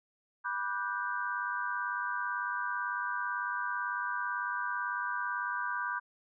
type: chord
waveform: sine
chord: G major seventh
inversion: first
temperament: just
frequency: 980 / 1176 / 1470 / 1568 Hz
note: B5 / D6 / F#6 / G6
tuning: -14 / +2 / -12 / 0 cents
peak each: -37 / -38 / -39 / -36 dBFS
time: 0.44-6 s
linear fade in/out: 20 ms
effects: none